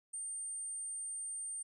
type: tone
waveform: sine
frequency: 8790 Hz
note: C#9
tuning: 16 cents flat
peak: -39 dBFS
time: 0.13-1.63 s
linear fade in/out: 10 ms
effects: none